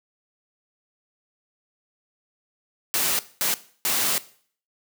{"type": "noise bursts at uneven times", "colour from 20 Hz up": "white", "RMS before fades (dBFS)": -23, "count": 3, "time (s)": [[2.94, 3.19], [3.41, 3.54], [3.85, 4.18]], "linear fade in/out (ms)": 0, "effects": ["noise-tail reverb RT60 0.5 s tail -17 dB re dry", "high-pass 150 Hz 12 dB/octave"]}